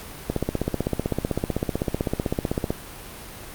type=click train; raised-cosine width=2 ms; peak=-9 dBFS; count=39; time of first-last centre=0.3-2.705 s; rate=15.8 Hz; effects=pink hiss -39 dBFS RMS until 3.54 s + Opus 48 kbps